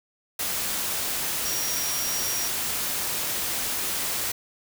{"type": "tone in noise", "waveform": "sine", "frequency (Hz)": 5660, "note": "F8", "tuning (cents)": 22, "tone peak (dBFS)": -30, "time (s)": [1.45, 2.48], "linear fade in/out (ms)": 5, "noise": "white", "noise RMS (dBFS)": -28, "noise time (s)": [0.39, 4.32], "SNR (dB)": -5, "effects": []}